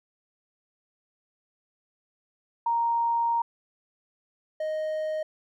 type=tone pair in turn; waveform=sine / triangle; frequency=932.3 / 622.2 Hz; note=A#5 / D#5; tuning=0 / 0 cents; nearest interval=perfect fifth; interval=700 cents; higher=first; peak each=-22 / -25 dBFS; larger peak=first; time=2.66-3.42 / 4.6-5.23 s; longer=first; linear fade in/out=5 ms; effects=none